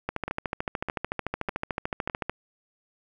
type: two click trains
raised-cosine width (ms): 0.5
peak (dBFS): -13 / -16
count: 31 / 4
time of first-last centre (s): 0.09-2.296 / 0.28-2.098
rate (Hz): 13.6 / 1.65
effects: 9-bit